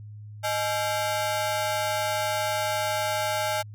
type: ring-modulated tone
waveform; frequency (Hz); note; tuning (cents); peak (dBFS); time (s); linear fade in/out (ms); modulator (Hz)
sawtooth; 734; F#5; -14; -18; 0.43-3.63; 20; 114
effects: added 105 Hz sine -39 dBFS peak until 3.74 s